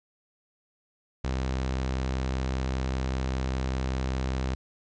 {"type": "tone", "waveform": "sawtooth", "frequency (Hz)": 65.1, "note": "C2", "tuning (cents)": -8, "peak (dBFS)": -23, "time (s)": [1.24, 4.55], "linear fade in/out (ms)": 5, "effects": ["resampled to 16000 Hz", "10-bit"]}